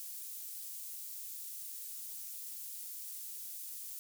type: high-pass noise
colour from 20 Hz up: pink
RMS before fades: -45 dBFS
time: 0-3.99 s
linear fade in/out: 0 ms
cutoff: 11000 Hz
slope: 12 dB/octave
effects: none